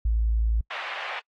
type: tone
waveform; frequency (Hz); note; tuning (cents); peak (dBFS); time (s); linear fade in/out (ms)
sine; 55.5; A1; +16; -20; 0.05-0.61; 5
type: band-pass noise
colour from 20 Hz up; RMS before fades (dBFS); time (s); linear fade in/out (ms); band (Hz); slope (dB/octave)
white; -34; 0.7-1.2; 10; 620 to 2700; 24
effects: noise-tail reverb RT60 0.1 s tail -26 dB re dry + AAC 32 kbps